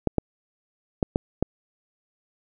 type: clicks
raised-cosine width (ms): 2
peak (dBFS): -7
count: 5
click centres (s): 0.073 / 0.183 / 1.028 / 1.159 / 1.426
effects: none